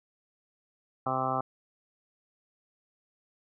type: harmonic tone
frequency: 130.6 Hz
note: C3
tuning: 3 cents flat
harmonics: 1 / 2 / 3 / 4 / 5 / 6 / 7 / 8 / 9 / 10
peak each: -38 / -38 / -42 / -39 / -36 / -32 / -44 / -36 / -34 / -36 dBFS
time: 1.06-1.41 s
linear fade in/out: 5 ms
effects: none